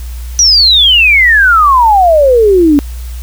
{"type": "exponential sweep", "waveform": "sine", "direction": "down", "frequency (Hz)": [5920, 277.2], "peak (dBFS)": -3, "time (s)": [0.39, 2.79], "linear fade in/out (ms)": 0, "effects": ["added 60 Hz sine -19 dBFS peak until 3.22 s", "white hiss -36 dBFS RMS until 3.22 s"]}